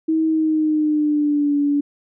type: tone with pitch glide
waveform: sine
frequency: 319.1 to 287.6 Hz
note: D#4 to D4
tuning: +44 to -36 cents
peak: -15 dBFS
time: 0.08-1.81 s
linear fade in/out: 10 ms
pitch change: -180 cents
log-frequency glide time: 0.26-1.56 s
effects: none